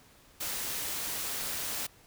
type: noise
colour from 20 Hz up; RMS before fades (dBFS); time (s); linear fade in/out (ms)
white; -35; 0.4-1.87; 10
effects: pink hiss -59 dBFS RMS until 2.06 s